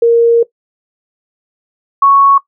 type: tone pair in turn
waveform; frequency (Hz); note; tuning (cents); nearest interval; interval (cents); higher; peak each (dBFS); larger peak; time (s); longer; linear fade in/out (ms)
sine; 466.2 / 1108.8; A#4 / C#6; 0 / 0; octave + minor third; 1500; second; -4; neither; 0.02-0.43 / 2.02-2.38; first; 5
effects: noise-tail reverb RT60 0.1 s tail -18 dB re dry